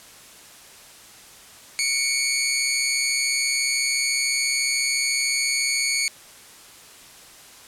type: tone pair together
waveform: 15% pulse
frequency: 2213 / 2347 Hz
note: C#7 / D7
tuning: -3 / -2 cents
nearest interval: minor second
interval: 101 cents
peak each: -15 / -21 dBFS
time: 1.79-6.08 s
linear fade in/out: 0 ms
effects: white hiss -46 dBFS RMS until 7.67 s + low-pass 11000 Hz 12 dB/octave